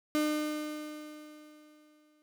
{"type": "tone with exponential decay", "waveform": "35% pulse", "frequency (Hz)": 302.7, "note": "D#4", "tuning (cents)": -48, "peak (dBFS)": -24, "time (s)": [0.15, 2.22], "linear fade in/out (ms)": 0, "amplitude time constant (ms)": 450, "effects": []}